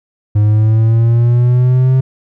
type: linear sweep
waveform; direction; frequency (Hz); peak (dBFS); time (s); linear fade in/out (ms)
triangle; up; 103.83 to 131.7; -5; 0.35-2.01; 10
effects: none